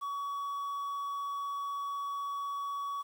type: tone with quantisation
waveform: triangle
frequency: 1129 Hz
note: C#6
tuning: 31 cents sharp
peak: -32 dBFS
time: 0.01-3.03 s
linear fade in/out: 20 ms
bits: 10
effects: none